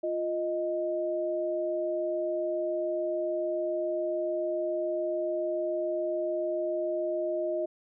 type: tone pair together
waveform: sine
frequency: 349.3 / 622.3 Hz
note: F4 / D#5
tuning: 0 / 0 cents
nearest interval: minor seventh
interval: 1000 cents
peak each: -32 / -29 dBFS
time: 0.03-7.66 s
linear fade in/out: 10 ms
effects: none